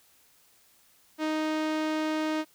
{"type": "tone with low-pass filter", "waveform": "sawtooth", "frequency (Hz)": 311.1, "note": "D#4", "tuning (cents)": 0, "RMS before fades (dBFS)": -29, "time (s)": [1.18, 2.45], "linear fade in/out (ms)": 50, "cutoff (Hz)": 5100, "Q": 0.6, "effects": ["white hiss -62 dBFS RMS until 2.54 s"]}